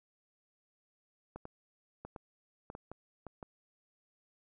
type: clicks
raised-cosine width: 1 ms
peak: -30 dBFS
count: 9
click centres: 1.36 / 1.454 / 2.05 / 2.162 / 2.701 / 2.751 / 2.916 / 3.267 / 3.428 s
effects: none